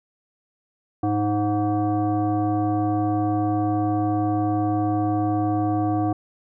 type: tone with frequency modulation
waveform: sine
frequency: 311.3 Hz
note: D#4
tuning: 1 cent sharp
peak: -19 dBFS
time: 1.03-6.13 s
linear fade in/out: 5 ms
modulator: 417 Hz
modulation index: 1.1
effects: none